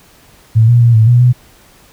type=tone with pitch steps; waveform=sine; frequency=111.8 / 119.7 / 117.9 / 110.6 / 121.4 / 124 Hz; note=A2 / A#2 / A#2 / A2 / B2 / B2; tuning=+28 / +46 / +20 / +9 / -29 / +7 cents; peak=-4 dBFS; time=0.55-1.33 s; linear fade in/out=20 ms; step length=130 ms; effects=pink hiss -45 dBFS RMS until 1.92 s